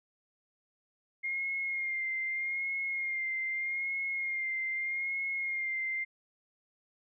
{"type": "tone with vibrato", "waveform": "sine", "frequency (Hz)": 2127, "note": "C7", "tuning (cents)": 28, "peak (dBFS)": -31, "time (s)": [1.23, 6.05], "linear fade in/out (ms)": 20, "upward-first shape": "sine", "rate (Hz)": 0.81, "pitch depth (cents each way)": 34, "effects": []}